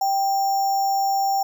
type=tone with sample-and-hold; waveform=sine; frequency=784 Hz; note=G5; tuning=in tune; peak=-18 dBFS; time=0.01-1.43 s; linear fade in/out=5 ms; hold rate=6300 Hz; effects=none